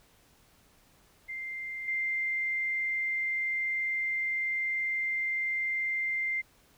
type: tone with level steps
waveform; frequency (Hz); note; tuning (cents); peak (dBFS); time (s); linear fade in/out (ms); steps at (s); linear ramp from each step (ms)
sine; 2093; C7; 0; -35 / -28; 1.28-6.42; 20; 1.88; 2
effects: pink hiss -63 dBFS RMS until 6.77 s